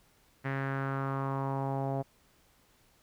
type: tone with low-pass filter sweep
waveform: sawtooth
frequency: 136 Hz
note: C#3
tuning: 33 cents flat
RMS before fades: -33 dBFS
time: 0.44-2.03 s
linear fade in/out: 20 ms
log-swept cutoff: 1900 to 690 Hz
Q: 3.4
effects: pink hiss -66 dBFS RMS until 3.02 s